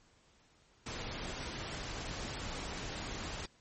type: noise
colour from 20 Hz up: pink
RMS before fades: -41 dBFS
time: 0.86-3.46 s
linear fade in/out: 5 ms
effects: pink hiss -67 dBFS RMS until 3.6 s + MP3 32 kbps